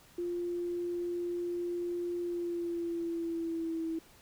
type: tone with pitch glide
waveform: sine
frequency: 349.2 to 325.8 Hz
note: F4 to E4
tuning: 0 to -20 cents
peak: -32 dBFS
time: 0.18-3.99 s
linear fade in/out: 5 ms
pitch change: -120 cents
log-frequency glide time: 2.22-3.87 s
effects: pink hiss -59 dBFS RMS until 4.21 s